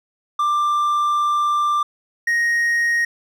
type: tone pair in turn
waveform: triangle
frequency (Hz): 1184 / 1872.4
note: D6 / A#6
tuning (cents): +14 / +7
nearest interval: minor sixth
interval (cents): 793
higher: second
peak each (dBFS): -14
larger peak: neither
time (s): 0.39-1.83 / 2.27-3.05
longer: first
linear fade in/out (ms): 5
effects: none